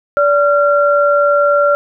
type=tone pair together; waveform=sine; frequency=578 / 1374.7 Hz; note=D5 / F6; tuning=-28 / -28 cents; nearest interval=octave + minor third; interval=1500 cents; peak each=-10 / -13 dBFS; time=0.17-1.75 s; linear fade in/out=0 ms; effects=none